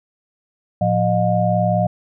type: tone cluster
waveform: sine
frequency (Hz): 113.2 / 177.8 / 614 / 713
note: A2 / F3 / D#5 / F5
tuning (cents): +50 / +31 / -23 / +36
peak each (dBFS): -20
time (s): 0.81-1.87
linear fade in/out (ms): 5
effects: none